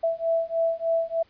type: beating tone pair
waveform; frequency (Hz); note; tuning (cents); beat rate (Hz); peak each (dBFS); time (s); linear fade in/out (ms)
sine; 659.3 / 662.6; E5 / E5; 0 / +9; 3.3; -25; 0.03-1.23; 10
effects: pink hiss -61 dBFS RMS until 1.29 s + resampled to 11025 Hz